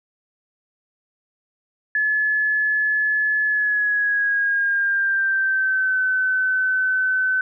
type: tone with pitch glide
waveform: sine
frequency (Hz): 1715 to 1519.1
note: A6 to F#6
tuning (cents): -45 to +45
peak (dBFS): -17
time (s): 1.95-7.41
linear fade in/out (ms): 2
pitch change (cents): -210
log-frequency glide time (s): 3.45-5.99
effects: none